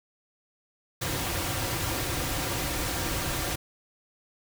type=noise with comb filter; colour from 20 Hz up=pink; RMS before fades=-30 dBFS; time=1.01-3.56 s; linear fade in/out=10 ms; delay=4.7 ms; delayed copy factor=-0.55; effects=none